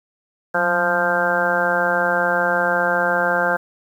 harmonic tone with a mistuned harmonic, 174.61 Hz, F3, in tune, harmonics 1 / 2 / 3 / 4 / 5 / 6 / 7 / 8 / 9, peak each -30 / -31 / -22 / -24 / -25 / -30 / -31 / -24 / -21 dBFS, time 0.54-3.57 s, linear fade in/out 10 ms, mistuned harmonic 1, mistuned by +81 cents, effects 8-bit

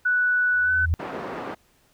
sine tone with pitch glide, 1480 to 1508.5 Hz, F#6 to F#6, 0 to +33 cents, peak -18 dBFS, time 0.05-0.86 s, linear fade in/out 10 ms, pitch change +33 cents, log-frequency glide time 0.64-0.71 s
sine tone with exponential growth, 82.41 Hz, E2, in tune, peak -16 dBFS, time 0.52-0.94 s, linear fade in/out 0 ms, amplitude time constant 91 ms
pink band-pass noise, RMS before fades -33 dBFS, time 0.99-1.55 s, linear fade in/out 10 ms, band 270 to 1300 Hz, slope 12 dB/octave
effects pink hiss -62 dBFS RMS until 1.93 s

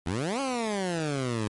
15% pulse exponential two-way sweep, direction up then down, 77.78 to 280.4 to 102.9 Hz, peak -21 dBFS, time 0.06-1.48 s, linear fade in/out 5 ms, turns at 0.4 s, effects MP3 48 kbps

